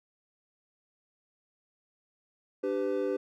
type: chord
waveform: triangle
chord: G major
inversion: second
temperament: equal with one note detuned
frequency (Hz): 293.7 / 392 / 504.6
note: D4 / G4 / B4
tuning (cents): 0 / 0 / +37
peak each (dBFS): -33 / -29 / -30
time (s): 2.63-3.17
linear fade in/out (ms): 10
effects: none